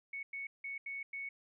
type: tone bursts at uneven times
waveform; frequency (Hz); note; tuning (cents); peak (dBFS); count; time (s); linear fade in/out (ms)
sine; 2217; C#7; 0; -39; 5; 0.13-0.23 / 0.33-0.47 / 0.64-0.78 / 0.86-1.03 / 1.13-1.29; 5
effects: none